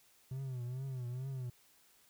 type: tone with vibrato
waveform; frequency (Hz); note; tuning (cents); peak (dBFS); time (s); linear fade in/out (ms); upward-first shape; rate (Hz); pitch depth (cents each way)
triangle; 128.1; C3; -36; -36; 0.31-1.5; 5; triangle; 2.3; 120
effects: white hiss -67 dBFS RMS until 2.09 s